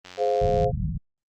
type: click train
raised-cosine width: 0.2 ms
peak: -24 dBFS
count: 55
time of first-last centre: 0.05-0.644 s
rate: 90.9 Hz
type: chord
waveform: sine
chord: F minor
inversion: first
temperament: just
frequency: 419.1 / 523.8 / 698.5 Hz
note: Ab4 / C5 / F5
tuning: +16 / +2 / 0 cents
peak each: -25 / -23 / -25 dBFS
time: 0.17-0.72 s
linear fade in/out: 50 ms
type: low-pass noise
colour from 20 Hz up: white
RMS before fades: -27 dBFS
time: 0.41-0.98 s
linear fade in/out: 10 ms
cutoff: 180 Hz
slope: 48 dB/octave
effects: Opus 32 kbps